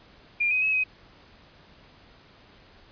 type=tone with pitch steps; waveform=sine; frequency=2402 / 2513 / 2570 / 2523 Hz; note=D7 / D#7 / E7 / D#7; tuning=+38 / +17 / -45 / +23 cents; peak=-21 dBFS; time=0.4-0.84 s; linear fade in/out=10 ms; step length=110 ms; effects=pink hiss -54 dBFS RMS until 2.91 s + resampled to 11025 Hz